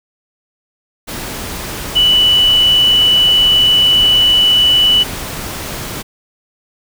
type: tone in noise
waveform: sine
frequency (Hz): 2966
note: F#7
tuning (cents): +4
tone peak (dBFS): -7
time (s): 1.95-5.04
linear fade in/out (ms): 20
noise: pink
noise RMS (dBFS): -24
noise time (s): 1.07-6.03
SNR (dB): +14
effects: none